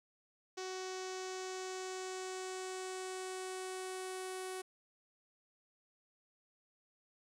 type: tone with low-pass filter sweep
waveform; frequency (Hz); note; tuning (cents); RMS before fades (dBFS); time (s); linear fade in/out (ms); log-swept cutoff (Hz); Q
sawtooth; 373.4; F#4; +16; -43; 0.57-4.62; 10; 6100 to 10000; 2.8
effects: 12-bit